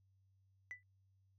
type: tone with exponential decay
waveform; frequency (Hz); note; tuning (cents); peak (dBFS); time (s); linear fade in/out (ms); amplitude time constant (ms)
sine; 1988; B6; +11; -39; 0.71-0.83; 0; 25
effects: tanh soft clip ceiling -40 dBFS + added 96 Hz sine -70 dBFS peak until 1.38 s